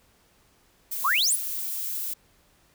violet noise, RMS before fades -31 dBFS, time 0.91-2.14 s, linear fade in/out 10 ms
sine exponential sweep, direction up, 957 to 11350 Hz, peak -20 dBFS, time 1.04-1.36 s, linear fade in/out 10 ms
effects pink hiss -62 dBFS RMS until 2.74 s

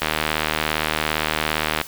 click train, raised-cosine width 0.3 ms, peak -3 dBFS, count 140, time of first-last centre 0.02-1.814 s, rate 77.5 Hz, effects white hiss -38 dBFS RMS until 1.87 s

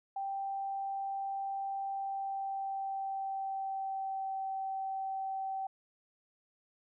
sine tone with pitch glide, 784 to 771.4 Hz, G5 to G5, 0 to -28 cents, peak -34 dBFS, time 0.16-5.67 s, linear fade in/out 5 ms, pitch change -28 cents, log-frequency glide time 1.93-4.48 s, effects none

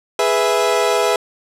30% pulse chord, E major, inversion first, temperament equal, 415.3 / 493.9 / 659.3 Hz, G#4 / B4 / E5, 0 / 0 / 0 cents, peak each -16 dBFS, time 0.19-1.16 s, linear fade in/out 2 ms, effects low-pass 11000 Hz 12 dB/octave

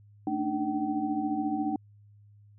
sine tone cluster, 222.8 / 288.1 / 302.3 / 765 Hz, A3 / D4 / D#4 / G5, +22 / -33 / -50 / -42 cents, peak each -35 / -34 / -30 / -33 dBFS, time 0.27-1.76 s, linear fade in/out 2 ms, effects added 103 Hz sine -53 dBFS peak until 2.58 s

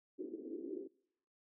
pink band-pass noise, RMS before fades -45 dBFS, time 0.18-0.88 s, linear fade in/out 20 ms, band 290 to 400 Hz, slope 48 dB/octave, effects noise-tail reverb RT60 0.8 s tail -26 dB re dry

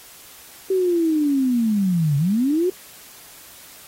sine linear two-way sweep, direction down then up, 385.6 to 137 to 377.7 Hz, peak -16 dBFS, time 0.7-2.7 s, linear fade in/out 5 ms, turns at 2.17 s, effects white hiss -44 dBFS RMS until 3.87 s + AAC 48 kbps

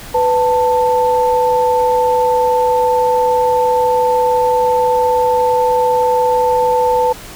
sine tone pair together, 497.3 / 887 Hz, B4 / A5, +12 / +14 cents, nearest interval minor seventh, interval 1002 cents, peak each -13 dBFS, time 0.14-7.13 s, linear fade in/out 10 ms, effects pink hiss -33 dBFS RMS until 7.35 s

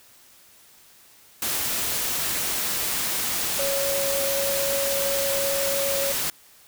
sine tone in noise, 554.4 Hz, C#5, in tune, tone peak -25 dBFS, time 3.59-6.12 s, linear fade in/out 2 ms, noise white, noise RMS -26 dBFS, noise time 1.42-6.3 s, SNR -2 dB, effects white hiss -53 dBFS RMS until 6.67 s

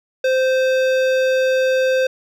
sine tone with hard clipping, 520 Hz, C5, 11 cents flat, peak -16 dBFS, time 0.24-2.07 s, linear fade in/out 5 ms, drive 15 dB, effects none

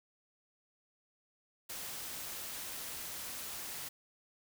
white noise, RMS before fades -43 dBFS, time 1.69-3.89 s, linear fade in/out 10 ms, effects none

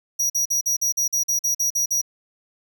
45% pulse tone bursts, 5780 Hz, F#8, 41 cents flat, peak -19 dBFS, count 12, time 0.19-2.016 s, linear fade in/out 10 ms, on 110 ms, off 46 ms, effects none

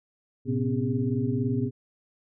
sine tone cluster, 111.3 / 129 / 249.2 / 272.9 / 405.4 Hz, A2 / C3 / B3 / C#4 / G#4, +20 / -24 / +16 / -27 / -42 cents, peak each -30 / -29 / -28 / -33 / -33 dBFS, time 0.45-1.71 s, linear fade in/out 50 ms, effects none

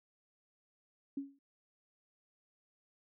sine tone with exponential decay, 277.2 Hz, C#4, in tune, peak -33 dBFS, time 1.17-1.39 s, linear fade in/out 5 ms, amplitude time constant 47 ms, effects none

